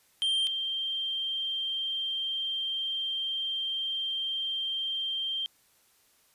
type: tone pair in turn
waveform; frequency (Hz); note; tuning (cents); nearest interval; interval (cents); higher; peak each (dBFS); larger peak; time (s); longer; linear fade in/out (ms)
triangle / sine; 3161 / 3161; G7 / G7; +14 / +14; unison; 0; neither; -23 / -29; first; 0.22-0.47 / 0.47-5.46; second; 0
effects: white hiss -65 dBFS RMS until 6.34 s + resampled to 32000 Hz